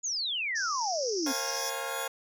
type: exponential sweep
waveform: sine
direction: down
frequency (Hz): 6990 to 251.1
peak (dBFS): -29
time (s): 0.03-1.33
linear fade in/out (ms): 20
type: band-pass noise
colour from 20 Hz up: white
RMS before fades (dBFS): -36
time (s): 0.55-1.7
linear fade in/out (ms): 10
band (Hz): 5100 to 6000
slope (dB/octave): 96
type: chord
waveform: 20% pulse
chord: Bb minor seventh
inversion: none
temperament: equal with one note detuned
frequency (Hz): 466.2 / 540.1 / 698.5 / 830.6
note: Bb4 / Db5 / F5 / Ab5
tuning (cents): 0 / -45 / 0 / 0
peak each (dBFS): -35 / -32 / -35 / -34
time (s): 1.26-2.08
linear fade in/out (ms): 5
type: tone with tremolo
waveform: 10% pulse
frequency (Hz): 3400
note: G#7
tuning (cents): +40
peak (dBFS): -29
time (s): 1.26-2.08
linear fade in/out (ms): 10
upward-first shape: triangle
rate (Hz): 3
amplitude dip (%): 80
effects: none